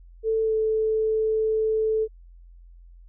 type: tone with pitch glide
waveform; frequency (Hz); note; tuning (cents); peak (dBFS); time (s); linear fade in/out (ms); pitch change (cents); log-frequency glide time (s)
sine; 443.5 to 437.9; A4 to A4; +14 to -8; -20; 0.23-2.08; 50; -22; 0.42-0.54
effects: added 43 Hz sine -45 dBFS peak until 3.08 s